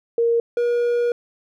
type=tone pair in turn; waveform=sine / triangle; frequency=466.2 / 478.5 Hz; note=A#4 / A#4; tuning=0 / +45 cents; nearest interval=unison; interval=45 cents; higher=second; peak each=-15 dBFS; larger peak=neither; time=0.18-0.4 / 0.57-1.12 s; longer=second; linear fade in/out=2 ms; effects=none